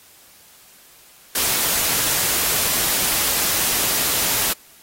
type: noise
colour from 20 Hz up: white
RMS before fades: -20 dBFS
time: 1.35-4.53 s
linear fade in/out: 5 ms
effects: white hiss -49 dBFS RMS until 4.82 s + AAC 48 kbps